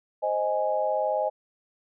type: chord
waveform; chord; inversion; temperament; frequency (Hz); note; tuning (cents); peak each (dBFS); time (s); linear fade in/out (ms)
sine; Ab major; first; equal; 523.3 / 622.3 / 830.6; C5 / Eb5 / Ab5; 0 / 0 / 0; -29 / -26 / -28; 0.22-1.3; 20
effects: none